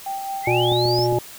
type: tone with tremolo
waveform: sine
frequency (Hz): 784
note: G5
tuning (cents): 0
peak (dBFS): -24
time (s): 0.06-0.73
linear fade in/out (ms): 5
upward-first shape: sine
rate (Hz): 4.6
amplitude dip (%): 35
type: linear sweep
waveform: sine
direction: up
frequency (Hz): 1957 to 5588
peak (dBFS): -23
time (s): 0.43-1.08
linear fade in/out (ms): 50
type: harmonic tone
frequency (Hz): 120.1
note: B2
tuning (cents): -48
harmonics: 1 / 3 / 5 / 7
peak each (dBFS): -23 / -20 / -25 / -24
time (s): 0.47-1.19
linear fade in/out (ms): 5
type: click train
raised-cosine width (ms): 2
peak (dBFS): -18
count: 4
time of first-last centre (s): 0.72-1.126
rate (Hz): 7.39
effects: white hiss -40 dBFS RMS until 1.38 s